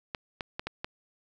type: clicks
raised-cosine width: 0.3 ms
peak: -17 dBFS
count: 5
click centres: 0.148 / 0.408 / 0.595 / 0.67 / 0.845 s
effects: none